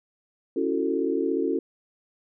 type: chord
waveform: sine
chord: F# minor seventh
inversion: second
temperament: just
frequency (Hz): 277.5 / 333 / 370 / 444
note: C#4 / E4 / F#4 / A4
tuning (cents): +2 / +18 / 0 / +16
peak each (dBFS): -28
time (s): 0.56-1.59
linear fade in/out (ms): 5
effects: none